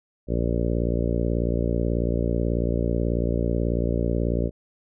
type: harmonic tone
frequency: 58.27 Hz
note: A#1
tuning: in tune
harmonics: 1 / 2 / 3 / 4 / 5 / 6 / 7 / 8 / 9 / 10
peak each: -25 / -28 / -30 / -31 / -32 / -33 / -33 / -34 / -35 / -35 dBFS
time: 0.27-4.51 s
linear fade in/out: 50 ms
effects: none